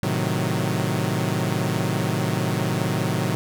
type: chord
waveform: sawtooth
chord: A diminished seventh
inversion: none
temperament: equal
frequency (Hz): 110 / 130.81 / 155.56 / 185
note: A2 / C3 / Eb3 / Gb3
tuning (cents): 0 / 0 / 0 / 0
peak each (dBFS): -23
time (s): 0.03-3.35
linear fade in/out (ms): 0
effects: none